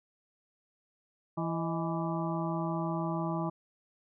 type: harmonic tone with a mistuned harmonic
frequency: 166.1 Hz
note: E3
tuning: 13 cents sharp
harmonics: 1 / 2 / 4 / 5 / 6 / 7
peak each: -33 / -36 / -39 / -40 / -41 / -41 dBFS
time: 1.37-3.5 s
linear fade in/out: 10 ms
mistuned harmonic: 4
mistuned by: -85 cents
effects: none